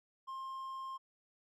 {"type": "tone", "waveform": "triangle", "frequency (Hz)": 1061, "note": "C6", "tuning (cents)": 24, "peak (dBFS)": -39, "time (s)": [0.27, 0.98], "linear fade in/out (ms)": 20, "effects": []}